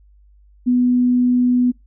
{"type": "tone", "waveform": "sine", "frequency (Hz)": 247.5, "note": "B3", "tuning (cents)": 4, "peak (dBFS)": -12, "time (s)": [0.66, 1.72], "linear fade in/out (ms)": 20, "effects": ["noise-tail reverb RT60 0.2 s tail -25 dB re dry", "added 50 Hz sine -47 dBFS peak until 1.86 s"]}